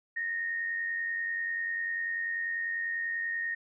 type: tone with amplitude modulation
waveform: sine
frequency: 1851 Hz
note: A#6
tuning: 13 cents flat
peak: -28 dBFS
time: 0.16-3.55 s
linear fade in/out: 10 ms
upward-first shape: sine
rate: 90.2 Hz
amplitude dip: 45%
effects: none